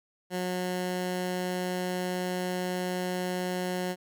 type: tone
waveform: 15% pulse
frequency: 181.6 Hz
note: F#3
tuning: 32 cents flat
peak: -23 dBFS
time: 0.3-3.96 s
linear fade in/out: 50 ms
effects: none